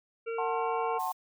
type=harmonic tone; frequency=458 Hz; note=A#4; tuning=31 cents flat; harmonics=1 / 3 / 5 / 6; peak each=-32 / -42 / -46 / -48 dBFS; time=0.26-0.99 s; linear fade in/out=20 ms
type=chord; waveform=sine; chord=F# diminished; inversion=none; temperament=just; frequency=740 / 888 / 1065.6 Hz; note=F#5 / A5 / C6; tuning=0 / +16 / +31 cents; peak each=-34 dBFS; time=0.38-1.12 s; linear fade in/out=5 ms
type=noise; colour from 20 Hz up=blue; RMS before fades=-46 dBFS; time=0.99-1.13 s; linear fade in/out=10 ms
effects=none